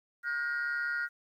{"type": "tone cluster", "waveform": "sine", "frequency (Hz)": [1428, 1569, 1881], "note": ["F6", "G6", "A#6"], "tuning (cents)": [38, 1, 15], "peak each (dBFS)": [-30, -37, -37], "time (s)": [0.23, 1.09], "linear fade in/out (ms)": 50, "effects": ["tanh soft clip ceiling -26 dBFS", "11-bit"]}